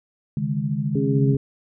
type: chord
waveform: sine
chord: C# suspended second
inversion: none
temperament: equal with one note detuned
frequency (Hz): 138.59 / 152.63 / 207.7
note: C#3 / D#3 / G#3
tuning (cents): 0 / -33 / 0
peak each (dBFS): -26 / -25 / -26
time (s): 0.37-1.35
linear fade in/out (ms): 2
type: harmonic tone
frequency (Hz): 136.8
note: C#3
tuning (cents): -23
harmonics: 1 / 2 / 3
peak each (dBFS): -20 / -23 / -25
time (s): 0.95-1.37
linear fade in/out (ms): 5
effects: none